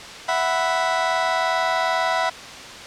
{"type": "chord", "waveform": "30% pulse", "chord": "E suspended second", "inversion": "none", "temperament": "just", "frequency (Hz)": [659.3, 741.7, 988.9], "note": ["E5", "F#5", "B5"], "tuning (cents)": [0, 4, 2], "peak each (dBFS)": -21, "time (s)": [0.28, 2.3], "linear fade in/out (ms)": 10, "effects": ["white hiss -36 dBFS RMS until 2.86 s", "low-pass 5000 Hz 12 dB/octave"]}